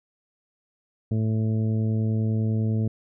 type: harmonic tone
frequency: 110 Hz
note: A2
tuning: in tune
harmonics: 1 / 2 / 3 / 4 / 5 / 6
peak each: -22 / -27 / -37 / -37 / -44 / -46 dBFS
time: 1.11-2.88 s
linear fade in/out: 5 ms
effects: none